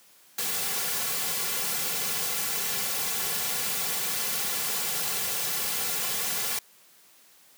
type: noise with comb filter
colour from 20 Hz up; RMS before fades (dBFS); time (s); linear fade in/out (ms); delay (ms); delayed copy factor
white; -29; 0.38-6.59; 5; 3.2; -1
effects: white hiss -57 dBFS RMS until 7.57 s + high-pass 150 Hz 12 dB/octave